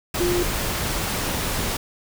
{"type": "tone in noise", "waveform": "sine", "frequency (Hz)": 352.4, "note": "F4", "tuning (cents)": 16, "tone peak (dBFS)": -20, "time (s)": [0.2, 0.43], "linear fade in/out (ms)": 5, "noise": "pink", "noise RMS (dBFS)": -25, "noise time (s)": [0.14, 1.77], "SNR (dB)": 2, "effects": []}